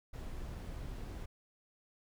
brown noise, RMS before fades -43 dBFS, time 0.13-1.26 s, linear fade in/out 10 ms, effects none

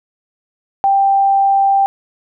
sine tone, 787 Hz, G5, 7 cents sharp, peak -9 dBFS, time 0.84-1.86 s, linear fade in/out 0 ms, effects none

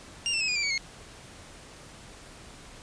25% pulse tone with pitch steps, 2800 / 2681 / 2568 / 2459 / 2355 / 2255 / 2159 Hz, F7 / E7 / E7 / D#7 / D7 / C#7 / C#7, +4 / +29 / -46 / -21 / +4 / +29 / -46 cents, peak -22 dBFS, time 0.26-0.778 s, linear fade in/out 0 ms, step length 74 ms, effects pink hiss -48 dBFS RMS until 2.82 s + resampled to 22050 Hz

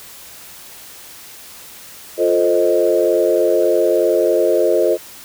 sine chord, F dominant seventh, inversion none, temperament equal, 349.2 / 440 / 523.3 / 622.3 Hz, F4 / A4 / C5 / Eb5, 0 / 0 / 0 / 0 cents, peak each -17 dBFS, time 2.17-4.98 s, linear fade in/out 50 ms, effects tanh soft clip ceiling -1 dBFS + white hiss -38 dBFS RMS until 5.24 s

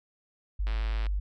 sine tone, 49.07 Hz, G1, 2 cents sharp, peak -26 dBFS, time 0.59-1.2 s, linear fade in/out 10 ms
click train, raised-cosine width 0.3 ms, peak -25 dBFS, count 45, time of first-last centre 0.67-1.066 s, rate 111 Hz
effects none

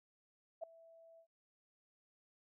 sine tone with ADSR envelope, 659.3 Hz, E5, in tune, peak -37 dBFS, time 0.61-1.27 s, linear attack 25 ms, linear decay 3 ms, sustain -22 dB, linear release 81 ms, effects none

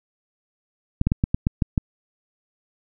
clicks, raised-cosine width 5 ms, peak -6 dBFS, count 8, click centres 1.014 / 1.07 / 1.119 / 1.239 / 1.345 / 1.469 / 1.622 / 1.778 s, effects none

